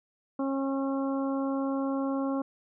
harmonic tone, 271.9 Hz, C#4, 33 cents flat, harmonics 1 / 2 / 3 / 4 / 5, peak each -28 / -34 / -40 / -39 / -45 dBFS, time 0.39-2.42 s, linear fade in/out 5 ms, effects none

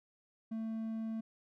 triangle tone, 222.9 Hz, A3, 23 cents sharp, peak -34 dBFS, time 0.51-1.21 s, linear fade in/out 10 ms, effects none

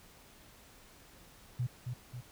sine tone with echo, 123.47 Hz, B2, in tune, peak -30 dBFS, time 1.59-1.67 s, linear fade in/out 10 ms, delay 270 ms, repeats 2, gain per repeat -5 dB, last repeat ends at 2.21 s, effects pink hiss -58 dBFS RMS until 2.31 s

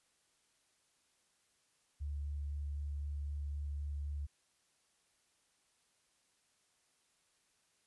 sine tone with vibrato, 72.3 Hz, D2, 27 cents flat, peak -37 dBFS, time 2-4.27 s, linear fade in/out 20 ms, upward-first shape square, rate 3.9 Hz, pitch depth 8 cents each way, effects white hiss -75 dBFS RMS until 7.86 s + resampled to 24000 Hz

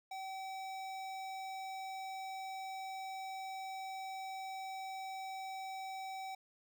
square tone with notch filter, 766 Hz, G5, 40 cents flat, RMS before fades -44 dBFS, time 0.11-6.35 s, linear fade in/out 5 ms, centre 11000 Hz, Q 1.2, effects none

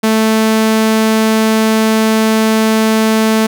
sawtooth tone, 220 Hz, A3, in tune, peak -5 dBFS, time 0.03-3.47 s, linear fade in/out 10 ms, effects none

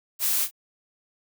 blue noise with echo, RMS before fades -24 dBFS, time 0.19-0.48 s, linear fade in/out 50 ms, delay 32 ms, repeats 1, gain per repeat -12 dB, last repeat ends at 0.512 s, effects none

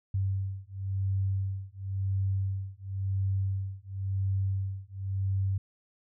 sine beating tone pair, 96.3 / 97.25 Hz, G2 / G2, -30 / -13 cents, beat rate 0.95 Hz, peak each -31 dBFS, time 0.14-5.58 s, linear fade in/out 5 ms, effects none

